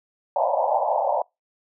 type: band-pass noise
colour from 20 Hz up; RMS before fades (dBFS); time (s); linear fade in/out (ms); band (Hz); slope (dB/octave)
pink; -22; 0.36-1.22; 2; 540 to 950; 96
effects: noise-tail reverb RT60 0.2 s tail -26 dB re dry